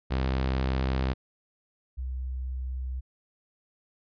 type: tone pair in turn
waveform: sawtooth / sine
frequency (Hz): 65.41 / 63.99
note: C2 / C2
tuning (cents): 0 / -38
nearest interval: unison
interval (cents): 38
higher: first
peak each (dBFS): -21 / -30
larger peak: first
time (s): 0.1-1.14 / 1.97-3.01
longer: neither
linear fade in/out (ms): 20
effects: resampled to 11025 Hz